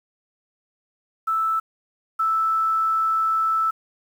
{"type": "tone pair in turn", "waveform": "sine", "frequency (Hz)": [1317, 1317], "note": ["E6", "E6"], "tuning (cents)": [-2, -2], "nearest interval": "unison", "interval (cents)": 0, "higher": "neither", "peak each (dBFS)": [-19, -18], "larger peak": "second", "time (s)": [[1.27, 1.6], [2.19, 3.71]], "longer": "second", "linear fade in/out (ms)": 10, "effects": ["8-bit"]}